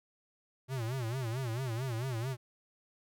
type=tone with vibrato; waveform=square; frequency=122.4 Hz; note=B2; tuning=15 cents flat; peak=-34 dBFS; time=0.68-2.37 s; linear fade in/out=50 ms; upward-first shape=sine; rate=4.5 Hz; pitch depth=170 cents each way; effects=none